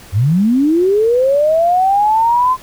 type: linear sweep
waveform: sine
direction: up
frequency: 85.6 to 1043 Hz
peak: -9 dBFS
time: 0.12-2.57 s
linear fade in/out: 50 ms
effects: pink hiss -39 dBFS RMS until 2.62 s